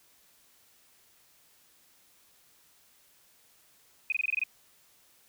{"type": "tone bursts", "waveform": "sine", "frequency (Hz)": 2500, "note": "D#7", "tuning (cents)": 8, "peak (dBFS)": -25, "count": 8, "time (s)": [4.1, 4.437], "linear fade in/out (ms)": 2, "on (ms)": 22, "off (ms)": 23, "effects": ["white hiss -63 dBFS RMS until 5.28 s"]}